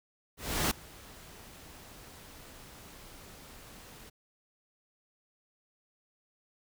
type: noise with ADSR envelope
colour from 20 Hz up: pink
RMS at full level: -27 dBFS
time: 0.37-4.1 s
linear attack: 340 ms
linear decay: 5 ms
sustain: -24 dB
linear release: 13 ms
effects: none